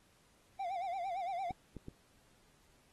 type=tone with vibrato; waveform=triangle; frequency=735 Hz; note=F#5; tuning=12 cents flat; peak=-34 dBFS; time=0.59-1.52 s; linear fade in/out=10 ms; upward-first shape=sine; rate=8.8 Hz; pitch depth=130 cents each way
type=clicks; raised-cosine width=3 ms; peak=-32 dBFS; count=3; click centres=1.508 / 1.767 / 1.884 s
effects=pink hiss -69 dBFS RMS until 2.92 s + AAC 32 kbps